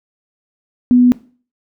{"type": "tone", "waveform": "sine", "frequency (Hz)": 246.9, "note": "B3", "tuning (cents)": 0, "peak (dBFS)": -6, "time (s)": [0.91, 1.12], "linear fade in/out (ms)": 0, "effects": ["noise-tail reverb RT60 0.4 s tail -19 dB re dry"]}